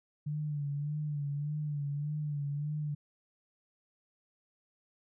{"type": "tone with vibrato", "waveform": "sine", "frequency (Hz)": 146.83, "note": "D3", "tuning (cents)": 0, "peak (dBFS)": -32, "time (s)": [0.26, 2.95], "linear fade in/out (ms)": 10, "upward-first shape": "sine", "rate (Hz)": 1.7, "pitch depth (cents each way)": 53, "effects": []}